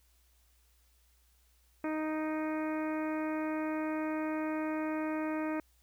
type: harmonic tone with a mistuned harmonic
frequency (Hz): 311.1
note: D#4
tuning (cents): 0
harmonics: 1 / 2 / 3 / 4 / 5 / 6 / 7 / 8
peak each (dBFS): -33 / -39 / -43 / -45 / -47 / -49 / -50 / -51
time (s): 1.84-5.6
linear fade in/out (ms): 2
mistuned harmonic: 8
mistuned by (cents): -18
effects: added 60 Hz sine -66 dBFS peak until 5.82 s + white hiss -71 dBFS RMS until 5.82 s